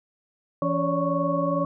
sine tone cluster, 168.2 / 281.7 / 556 / 578 / 1108 Hz, E3 / C#4 / C#5 / D5 / C#6, +35 / +28 / +5 / -28 / -1 cents, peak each -28 dBFS, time 0.62-1.65 s, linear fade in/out 2 ms, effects none

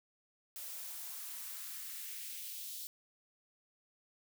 blue noise with high-pass filter sweep, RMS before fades -45 dBFS, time 0.56-2.87 s, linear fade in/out 0 ms, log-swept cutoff 460 to 4000 Hz, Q 1.6, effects none

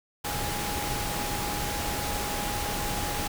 sine tone in noise, 826 Hz, G#5, 10 cents flat, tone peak -35 dBFS, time 0.24-3.28 s, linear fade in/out 10 ms, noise pink, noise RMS -31 dBFS, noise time 0.24-3.28 s, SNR -7 dB, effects none

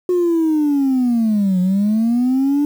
sine linear two-way sweep, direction down then up, 364.2 to 179.6 to 294.2 Hz, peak -11 dBFS, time 0.09-2.65 s, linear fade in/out 2 ms, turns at 1.6 s, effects tanh soft clip ceiling -11 dBFS + 7-bit

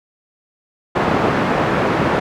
pink band-pass noise, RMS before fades -17 dBFS, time 0.95-2.2 s, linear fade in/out 10 ms, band 160 to 1500 Hz, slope 12 dB/octave, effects none

